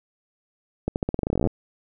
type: accelerating click train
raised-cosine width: 2 ms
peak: -10 dBFS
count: 19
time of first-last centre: 0.88-1.472 s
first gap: 79 ms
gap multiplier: 0.88
effects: none